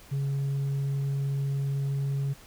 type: tone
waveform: sine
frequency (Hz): 138.59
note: C#3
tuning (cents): 0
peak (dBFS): -23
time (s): 0.11-2.34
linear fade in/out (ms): 20
effects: tanh soft clip ceiling -25 dBFS + pink hiss -52 dBFS RMS until 2.46 s